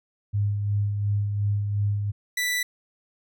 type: tone with tremolo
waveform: sine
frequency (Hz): 102.4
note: G#2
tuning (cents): -24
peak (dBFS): -20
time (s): 0.33-2.12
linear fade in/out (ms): 20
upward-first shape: sine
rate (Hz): 2.8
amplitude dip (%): 40
type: tone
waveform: sawtooth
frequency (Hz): 1975.5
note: B6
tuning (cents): 0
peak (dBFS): -20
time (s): 2.37-2.63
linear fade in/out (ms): 5
effects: none